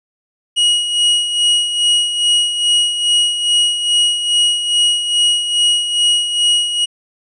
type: tone with tremolo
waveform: 45% pulse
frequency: 2900 Hz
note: F#7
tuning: 35 cents flat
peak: -9 dBFS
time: 0.56-6.86 s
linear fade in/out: 20 ms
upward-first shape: sine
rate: 2.4 Hz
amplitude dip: 60%
effects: resampled to 22050 Hz